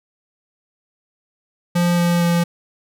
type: tone with pitch steps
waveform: square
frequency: 174.3 / 173 / 171.7 Hz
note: F3 / F3 / F3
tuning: -3 / -16 / -29 cents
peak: -15 dBFS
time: 1.75-2.44 s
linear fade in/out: 10 ms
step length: 230 ms
effects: none